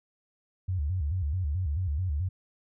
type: tone with vibrato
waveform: sine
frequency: 82 Hz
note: E2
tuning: 9 cents flat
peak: -26 dBFS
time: 0.68-2.29 s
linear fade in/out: 10 ms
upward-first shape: square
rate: 4.6 Hz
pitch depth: 210 cents each way
effects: none